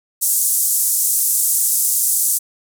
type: band-pass noise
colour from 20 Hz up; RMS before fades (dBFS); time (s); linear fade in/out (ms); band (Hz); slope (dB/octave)
white; -17; 0.21-2.39; 20; 7300 to 13000; 24
effects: none